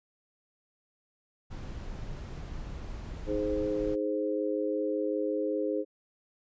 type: noise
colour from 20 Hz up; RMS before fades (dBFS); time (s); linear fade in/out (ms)
brown; -39; 1.5-3.96; 20
type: chord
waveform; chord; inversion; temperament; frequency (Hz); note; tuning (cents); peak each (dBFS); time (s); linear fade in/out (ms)
sine; Ab major; second; equal with one note detuned; 311.1 / 418 / 523.3; Eb4 / Ab4 / C5; 0 / +11 / 0; -32; 3.26-5.85; 50
effects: resampled to 16000 Hz